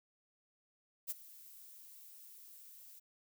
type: noise with ADSR envelope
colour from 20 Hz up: violet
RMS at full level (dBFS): -37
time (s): 1.07-3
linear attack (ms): 34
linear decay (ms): 24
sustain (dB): -19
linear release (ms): 15
effects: none